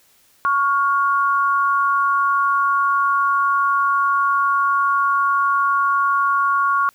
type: tone pair together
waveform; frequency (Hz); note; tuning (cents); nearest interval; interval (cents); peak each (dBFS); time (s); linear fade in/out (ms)
sine; 1112 / 1413.6; C#6 / F6; +5 / +21; major third; 416; -16 / -20; 0.45-6.89; 0
effects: white hiss -56 dBFS RMS until 6.94 s